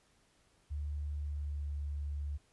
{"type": "tone with pitch glide", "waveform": "sine", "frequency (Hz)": [73.42, 72.45], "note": ["D2", "D2"], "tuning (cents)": [0, -23], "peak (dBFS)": -35, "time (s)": [0.7, 2.38], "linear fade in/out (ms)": 20, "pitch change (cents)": -23, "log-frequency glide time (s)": [1.14, 1.7], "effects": ["pink hiss -70 dBFS RMS until 2.52 s", "resampled to 24000 Hz"]}